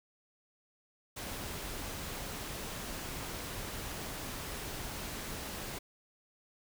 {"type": "noise", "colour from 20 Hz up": "pink", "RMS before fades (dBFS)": -41, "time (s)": [1.16, 5.79], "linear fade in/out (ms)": 10, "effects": []}